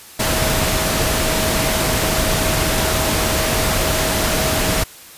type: tone in noise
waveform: sine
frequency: 637 Hz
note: D#5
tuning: 41 cents sharp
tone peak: -25 dBFS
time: 0.19-4.84 s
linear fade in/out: 10 ms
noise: pink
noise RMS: -18 dBFS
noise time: 0.19-4.84 s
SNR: -10 dB
effects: white hiss -40 dBFS RMS until 5.17 s + resampled to 32000 Hz